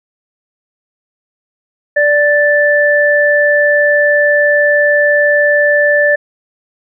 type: tone pair together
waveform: sine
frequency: 586.2 / 1760 Hz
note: D5 / A6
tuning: -3 / 0 cents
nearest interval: octave + perfect fifth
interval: 1903 cents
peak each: -10 dBFS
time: 1.96-6.16 s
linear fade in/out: 10 ms
effects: none